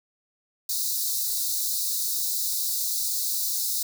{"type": "high-pass noise", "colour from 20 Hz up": "white", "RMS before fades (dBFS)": -27, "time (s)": [0.69, 3.83], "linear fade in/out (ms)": 5, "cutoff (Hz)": 3800, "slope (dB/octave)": 96, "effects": []}